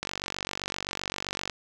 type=click train; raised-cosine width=0.2 ms; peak=-13 dBFS; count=71; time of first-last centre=0.03-1.498 s; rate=47.7 Hz; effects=8-bit